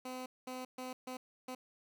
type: tone bursts at uneven times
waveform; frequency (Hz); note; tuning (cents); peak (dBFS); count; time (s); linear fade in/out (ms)
15% pulse; 255.3; C4; -42; -35; 5; 0.05-0.26 / 0.47-0.65 / 0.78-0.93 / 1.07-1.17 / 1.48-1.55; 5
effects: none